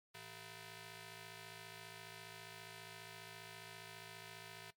5% pulse ring-modulated tone, 277.2 Hz, C#4, in tune, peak -37 dBFS, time 0.14-4.71 s, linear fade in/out 10 ms, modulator 1220 Hz, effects noise-tail reverb RT60 0.1 s tail -17 dB re dry + MP3 96 kbps

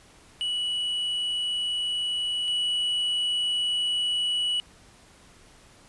triangle tone pair in turn, 2942 / 2942 Hz, F#7 / F#7, -11 / -11 cents, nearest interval unison, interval 0 cents, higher neither, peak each -24 / -22 dBFS, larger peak second, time 0.41-2.48 / 2.48-4.6 s, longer second, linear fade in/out 0 ms, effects pink hiss -54 dBFS RMS until 5.88 s + resampled to 24000 Hz

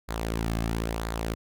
sawtooth tone with flanger, 56.1 Hz, A1, 34 cents sharp, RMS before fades -30 dBFS, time 0.08-1.35 s, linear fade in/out 20 ms, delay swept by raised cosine 0.34 to 2.14 ms, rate 1 Hz, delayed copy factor -0.5, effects none

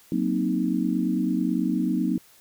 sine chord, C half-diminished seventh, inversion second, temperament equal, 185 / 233.1 / 261.6 / 311.1 Hz, Gb3 / Bb3 / C4 / Eb4, 0 / 0 / 0 / 0 cents, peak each -27 dBFS, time 0.12-2.18 s, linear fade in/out 2 ms, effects white hiss -55 dBFS RMS until 2.4 s

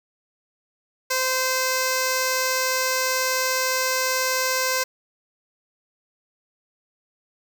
5% pulse tone with notch filter, 517 Hz, C5, 21 cents flat, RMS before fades -23 dBFS, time 1.1-4.84 s, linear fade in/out 10 ms, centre 3300 Hz, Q 1.4, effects none

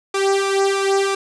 sawtooth tone with flanger, 392 Hz, G4, in tune, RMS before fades -18 dBFS, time 0.14-1.15 s, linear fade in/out 5 ms, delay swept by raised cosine 1.7 to 2.41 ms, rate 3.1 Hz, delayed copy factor +0.8, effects resampled to 22050 Hz + 7-bit

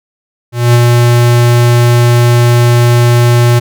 square tone with ADSR envelope, 120.1 Hz, B2, 48 cents flat, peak -3 dBFS, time 0.52-3.6 s, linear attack 220 ms, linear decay 35 ms, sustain -2 dB, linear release 18 ms, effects none

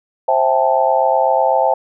sine chord, A minor seventh, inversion first, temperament just, 528 / 660 / 792 / 880 Hz, C5 / E5 / G5 / A5, +16 / +2 / +18 / 0 cents, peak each -17 dBFS, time 0.28-1.74 s, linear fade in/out 5 ms, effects none

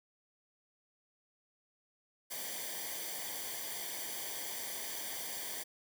white noise with comb filter, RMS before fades -41 dBFS, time 2.3-5.64 s, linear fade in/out 20 ms, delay 0.75 ms, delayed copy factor -0.75, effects none

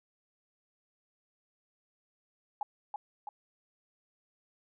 sine tone with echo, 830.6 Hz, G#5, in tune, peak -30 dBFS, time 2.61-2.63 s, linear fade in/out 2 ms, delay 330 ms, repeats 2, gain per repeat -4 dB, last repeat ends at 3.29 s, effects none

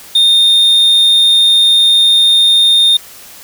triangle tone, 3653 Hz, A#7, 36 cents flat, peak -4 dBFS, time 0.15-2.97 s, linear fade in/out 5 ms, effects white hiss -35 dBFS RMS until 3.43 s

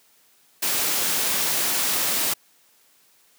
white noise, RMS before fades -23 dBFS, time 0.62-2.34 s, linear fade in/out 10 ms, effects white hiss -59 dBFS RMS until 3.38 s + high-pass 150 Hz 12 dB/octave

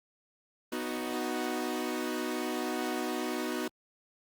sawtooth chord, B major, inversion none, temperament equal, 246.9 / 311.1 / 370 Hz, B3 / D#4 / F#4, 0 / 0 / 0 cents, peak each -32 / -32 / -32 dBFS, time 0.72-3.68 s, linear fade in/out 5 ms, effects Opus 24 kbps

